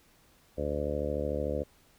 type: harmonic tone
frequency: 73.42 Hz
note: D2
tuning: in tune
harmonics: 1 / 2 / 3 / 4 / 5 / 6 / 7 / 8 / 9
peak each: -36 / -41 / -40 / -39 / -42 / -38 / -34 / -37 / -48 dBFS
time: 0.57-1.64 s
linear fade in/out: 20 ms
effects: pink hiss -63 dBFS RMS until 1.98 s